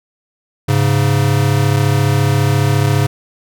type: tone pair together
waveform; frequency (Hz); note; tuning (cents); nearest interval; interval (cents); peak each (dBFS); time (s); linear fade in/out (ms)
square; 103.16 / 137.7; G#2 / C#3; -11 / -11; perfect fourth; 500; -15 / -14; 0.68-3.07; 10
effects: none